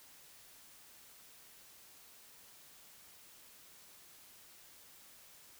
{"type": "silence", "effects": ["white hiss -59 dBFS RMS until 5.59 s"]}